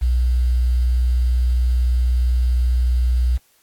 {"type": "tone with quantisation", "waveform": "sine", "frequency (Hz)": 61.4, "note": "B1", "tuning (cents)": -9, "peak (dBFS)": -14, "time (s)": [0.01, 3.38], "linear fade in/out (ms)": 20, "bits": 7, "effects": ["white hiss -59 dBFS RMS until 3.62 s", "AAC 64 kbps"]}